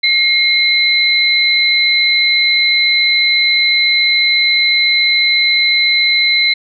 sine tone pair together, 2140 / 4033 Hz, C7 / B7, +38 / +36 cents, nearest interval major seventh, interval 1098 cents, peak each -12 dBFS, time 0.03-6.54 s, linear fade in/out 10 ms, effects none

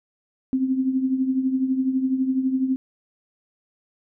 sine tone with tremolo, 261.9 Hz, C4, 2 cents sharp, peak -16 dBFS, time 0.53-2.76 s, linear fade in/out 0 ms, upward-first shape triangle, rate 12 Hz, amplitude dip 70%, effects none

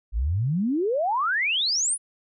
sine exponential sweep, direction up, 49 to 10290 Hz, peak -21 dBFS, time 0.12-1.98 s, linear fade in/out 50 ms, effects none

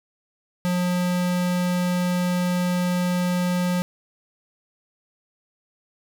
square tone, 178.9 Hz, F3, 42 cents sharp, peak -21 dBFS, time 0.65-3.82 s, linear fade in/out 0 ms, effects none

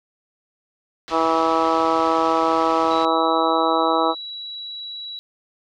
white low-pass noise, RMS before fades -36 dBFS, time 1.08-3.05 s, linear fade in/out 0 ms, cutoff 4500 Hz, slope 24 dB/octave
harmonic tone, 162.8 Hz, E3, 21 cents flat, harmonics 2 / 3 / 4 / 5 / 6 / 7 / 8, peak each -24 / -24 / -24 / -24 / -24 / -24 / -24 dBFS, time 1.1-4.15 s, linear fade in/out 50 ms
sine tone, 3908 Hz, B7, 19 cents flat, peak -30 dBFS, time 2.91-5.19 s, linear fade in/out 0 ms
effects none

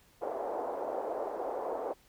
white band-pass noise, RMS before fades -36 dBFS, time 0.21-1.94 s, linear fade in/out 20 ms, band 400 to 730 Hz, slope 24 dB/octave, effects pink hiss -64 dBFS RMS until 2.08 s

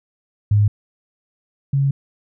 sine tone pair in turn, 103.7 / 138.42 Hz, G#2 / C#3, -2 / -2 cents, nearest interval perfect fourth, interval 500 cents, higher second, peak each -11 / -14 dBFS, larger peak first, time 0.51-0.68 / 1.73-1.91 s, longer second, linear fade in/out 5 ms, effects none

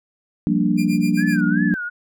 sine chord, G minor seventh, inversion third, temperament equal with one note detuned, 175.22 / 196 / 233.1 / 293.7 Hz, F3 / G3 / Bb3 / D4, +6 / 0 / 0 / 0 cents, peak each -21 dBFS, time 0.47-1.74 s, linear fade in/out 0 ms
sawtooth tone with tremolo, 2400 Hz, D7, 37 cents sharp, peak -25 dBFS, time 0.77-1.41 s, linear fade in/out 20 ms, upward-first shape sine, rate 7.8 Hz, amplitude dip 95%
sine tone with vibrato, 1574 Hz, G6, 7 cents sharp, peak -24 dBFS, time 1.17-1.9 s, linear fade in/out 20 ms, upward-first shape sine, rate 2.6 Hz, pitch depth 170 cents each way
effects none

